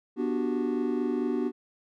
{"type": "chord", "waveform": "triangle", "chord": "G major seventh", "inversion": "first", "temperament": "just", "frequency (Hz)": [245, 294, 367.5, 392], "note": ["B3", "D4", "F#4", "G4"], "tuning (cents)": [-14, 2, -12, 0], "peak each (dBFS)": [-28, -29, -29, -33], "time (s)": [0.16, 1.52], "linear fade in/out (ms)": 50, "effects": []}